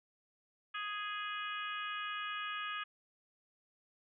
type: harmonic tone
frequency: 415.3 Hz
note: G#4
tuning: in tune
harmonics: 3 / 4 / 5 / 6 / 7 / 8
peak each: -41 / -43 / -51 / -46 / -46 / -52 dBFS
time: 0.74-2.84 s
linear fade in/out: 10 ms
effects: none